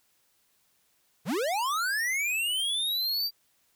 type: linear sweep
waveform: square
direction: up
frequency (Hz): 120.9 to 4728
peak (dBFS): -27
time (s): 1.25-3.31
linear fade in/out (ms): 50
effects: white hiss -69 dBFS RMS until 3.75 s